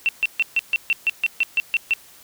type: tone bursts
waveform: sine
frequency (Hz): 2703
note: E7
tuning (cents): +43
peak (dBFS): -15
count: 12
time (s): 0.06-1.936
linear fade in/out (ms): 0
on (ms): 28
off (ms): 140
effects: white hiss -48 dBFS RMS until 2.23 s